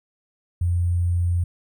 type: tone with sample-and-hold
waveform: sine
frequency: 87.31 Hz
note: F2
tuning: in tune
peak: -18 dBFS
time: 0.61-1.44 s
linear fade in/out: 5 ms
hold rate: 8820 Hz
effects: none